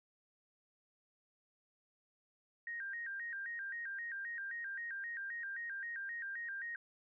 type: tone with vibrato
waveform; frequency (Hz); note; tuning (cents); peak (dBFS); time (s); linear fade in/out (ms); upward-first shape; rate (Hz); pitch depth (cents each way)
sine; 1725; A6; -35; -40; 2.67-6.76; 2; square; 3.8; 140
effects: none